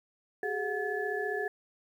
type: tone cluster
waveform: sine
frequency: 387 / 421.8 / 725 / 1723 Hz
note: G4 / G#4 / F#5 / A6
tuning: -22 / +27 / -35 / -37 cents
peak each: -37 / -34 / -38 / -35 dBFS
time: 0.43-1.48 s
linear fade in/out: 2 ms
effects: 10-bit